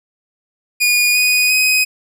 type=tone with pitch steps; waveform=sawtooth; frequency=2447 / 2480 / 2513 Hz; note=D#7 / D#7 / D#7; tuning=-29 / -6 / +17 cents; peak=-8 dBFS; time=0.8-1.85 s; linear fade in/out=20 ms; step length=350 ms; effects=none